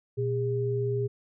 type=tone pair together; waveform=sine; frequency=120.73 / 406.1 Hz; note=B2 / G#4; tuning=-39 / -39 cents; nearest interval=octave + major sixth; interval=2100 cents; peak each=-28 dBFS; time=0.17-1.08 s; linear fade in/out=20 ms; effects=none